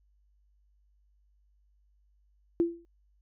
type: tone with exponential decay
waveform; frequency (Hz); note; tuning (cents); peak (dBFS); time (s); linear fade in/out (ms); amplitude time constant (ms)
sine; 339.2; E4; +50; -19; 2.6-2.85; 0; 54
effects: added 50 Hz sine -64 dBFS peak until 3.21 s